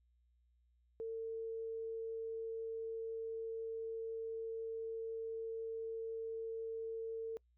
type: tone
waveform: sine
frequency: 451 Hz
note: A4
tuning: 43 cents sharp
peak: -39 dBFS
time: 1-7.37 s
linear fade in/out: 0 ms
effects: noise-tail reverb RT60 0.1 s tail -25 dB re dry + added 60 Hz sine -70 dBFS peak until 7.57 s